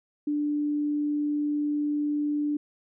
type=tone; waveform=sine; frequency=294.8 Hz; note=D4; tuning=7 cents sharp; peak=-24 dBFS; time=0.27-2.57 s; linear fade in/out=5 ms; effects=none